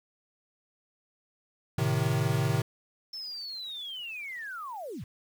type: chord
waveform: square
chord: A diminished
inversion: none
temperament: equal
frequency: 110 / 130.81 / 155.56 Hz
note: A2 / C3 / Eb3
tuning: 0 / 0 / 0 cents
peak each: -31 / -29 / -31 dBFS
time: 1.78-2.62 s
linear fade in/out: 5 ms
type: linear sweep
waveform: sine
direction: down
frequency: 5340 to 77.5 Hz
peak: -36 dBFS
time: 3.13-5.04 s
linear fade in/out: 5 ms
effects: 9-bit